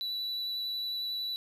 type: tone with vibrato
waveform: triangle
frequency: 3951 Hz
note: B7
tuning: in tune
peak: -31 dBFS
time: 0.01-1.36 s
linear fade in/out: 0 ms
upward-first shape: sine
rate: 11 Hz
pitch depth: 9 cents each way
effects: none